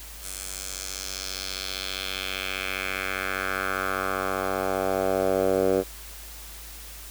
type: tone with band-pass filter sweep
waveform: 10% pulse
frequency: 95 Hz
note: F#2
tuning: 46 cents sharp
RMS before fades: -28 dBFS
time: 0.21-5.84 s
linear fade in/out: 50 ms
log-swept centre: 9400 to 460 Hz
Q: 2
effects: added 53 Hz sine -43 dBFS peak until 7.1 s + white hiss -43 dBFS RMS until 7.1 s